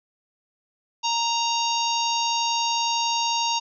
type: harmonic tone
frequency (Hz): 931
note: A#5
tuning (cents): -2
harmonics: 1 / 3 / 4 / 5 / 6 / 7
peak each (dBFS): -24 / -29 / -30 / -31 / -32 / -32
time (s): 1.03-3.6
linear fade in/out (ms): 20
effects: none